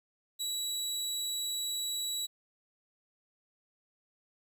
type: tone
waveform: 25% pulse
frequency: 3908 Hz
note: B7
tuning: 19 cents flat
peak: -29 dBFS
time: 0.39-2.27 s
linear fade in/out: 20 ms
effects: 11-bit